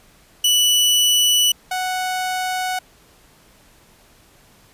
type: tone pair in turn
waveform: sawtooth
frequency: 2960 / 740 Hz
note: F#7 / F#5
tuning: 0 / 0 cents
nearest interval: 2 octaves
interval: 2400 cents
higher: first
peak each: -10 / -17 dBFS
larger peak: first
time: 0.44-1.52 / 1.71-2.79 s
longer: neither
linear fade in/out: 5 ms
effects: pink hiss -52 dBFS RMS until 4.73 s + resampled to 32000 Hz